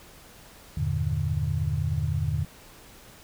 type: chord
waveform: sine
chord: E half-diminished seventh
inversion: none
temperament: just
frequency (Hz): 82.41 / 98.89 / 118.67 / 148.33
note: E2 / G2 / Bb2 / D3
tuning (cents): 0 / +16 / +31 / +18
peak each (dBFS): -29 / -31 / -31 / -28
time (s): 0.77-2.45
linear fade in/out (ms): 5
effects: pink hiss -50 dBFS RMS until 3.23 s